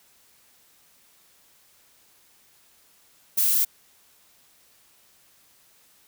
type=noise; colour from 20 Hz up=violet; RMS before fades=-21 dBFS; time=3.37-3.65 s; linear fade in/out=10 ms; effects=white hiss -59 dBFS RMS until 6.07 s